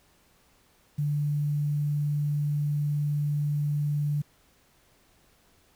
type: tone with quantisation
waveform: sine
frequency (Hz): 146.83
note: D3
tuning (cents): 0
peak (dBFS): -24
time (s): 0.98-4.22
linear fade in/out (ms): 10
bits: 9
effects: pink hiss -63 dBFS RMS until 5.75 s